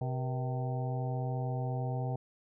harmonic tone with a mistuned harmonic, 128.7 Hz, C3, 28 cents flat, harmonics 1 / 2 / 3 / 4 / 5 / 6 / 7, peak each -32 / -45 / -46 / -43 / -44 / -42 / -51 dBFS, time 0.01-2.16 s, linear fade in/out 5 ms, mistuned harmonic 4, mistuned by -120 cents, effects none

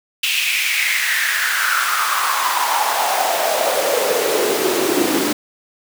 pink noise with high-pass filter sweep, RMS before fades -18 dBFS, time 0.23-5.33 s, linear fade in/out 5 ms, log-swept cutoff 2800 to 280 Hz, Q 5.2, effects none

